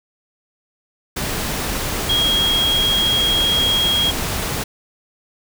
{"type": "tone in noise", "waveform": "sine", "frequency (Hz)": 3272, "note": "G#7", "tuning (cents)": -26, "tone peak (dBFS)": -15, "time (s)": [2.09, 4.11], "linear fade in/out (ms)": 10, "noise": "pink", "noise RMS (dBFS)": -23, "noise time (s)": [1.16, 4.64], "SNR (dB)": 5, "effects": []}